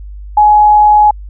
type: tone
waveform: sine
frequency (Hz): 841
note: G#5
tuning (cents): +22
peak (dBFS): -3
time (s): 0.37-1.11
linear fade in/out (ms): 5
effects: added 50 Hz sine -25 dBFS peak until 1.29 s